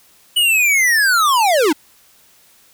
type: linear sweep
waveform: square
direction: down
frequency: 2971 to 272.4 Hz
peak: -12 dBFS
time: 0.36-1.73 s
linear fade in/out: 10 ms
effects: white hiss -51 dBFS RMS until 2.73 s